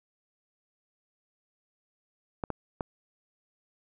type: clicks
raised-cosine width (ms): 1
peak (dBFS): -17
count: 3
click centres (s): 2.438 / 2.503 / 2.808
effects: none